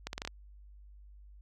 accelerating click train, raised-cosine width 0.2 ms, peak -19 dBFS, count 6, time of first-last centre 0.07-0.275 s, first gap 61 ms, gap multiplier 0.8, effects added 50 Hz sine -51 dBFS peak until 1.41 s

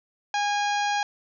harmonic tone, 820 Hz, G#5, 22 cents flat, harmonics 1 / 2 / 3 / 4 / 5 / 6 / 7 / 8, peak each -24 / -30 / -34 / -36 / -38 / -40 / -41 / -42 dBFS, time 0.34-1.03 s, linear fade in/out 2 ms, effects none

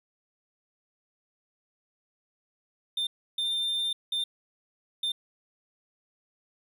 triangle tone bursts at uneven times, 3597 Hz, A7, 37 cents sharp, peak -25 dBFS, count 4, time 2.97-3.07 / 3.38-3.93 / 4.12-4.24 / 5.03-5.12 s, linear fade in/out 5 ms, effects none

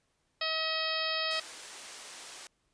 harmonic tone, 638 Hz, D#5, 43 cents sharp, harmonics 1 / 2 / 3 / 4 / 5 / 6 / 7 / 8, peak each -38 / -38 / -38 / -38 / -38 / -38 / -38 / -38 dBFS, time 0.41-1.4 s, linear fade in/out 5 ms
white band-pass noise, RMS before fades -47 dBFS, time 1.31-2.47 s, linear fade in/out 0 ms, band 350 to 8500 Hz, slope 12 dB/octave
effects pink hiss -75 dBFS RMS until 2.73 s + resampled to 22050 Hz

